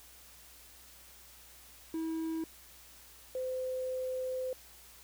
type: tone pair in turn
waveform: triangle / sine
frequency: 323.4 / 513.4 Hz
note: E4 / C5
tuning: -33 / -33 cents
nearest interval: minor sixth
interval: 800 cents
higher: second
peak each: -31 / -33 dBFS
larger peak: first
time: 1.94-2.44 / 3.35-4.53 s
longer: second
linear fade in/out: 2 ms
effects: added 60 Hz sine -63 dBFS peak until 5.03 s + white hiss -56 dBFS RMS until 5.03 s